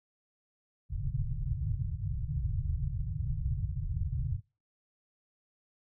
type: low-pass noise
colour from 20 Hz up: white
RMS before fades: -33 dBFS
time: 0.89-4.41 s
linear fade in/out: 50 ms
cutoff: 150 Hz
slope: 96 dB/octave
effects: noise-tail reverb RT60 0.3 s tail -22 dB re dry